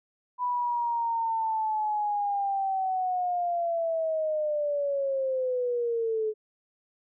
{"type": "linear sweep", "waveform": "sine", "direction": "down", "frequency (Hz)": [992, 426.7], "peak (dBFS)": -25, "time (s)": [0.38, 6.34], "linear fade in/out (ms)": 50, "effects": []}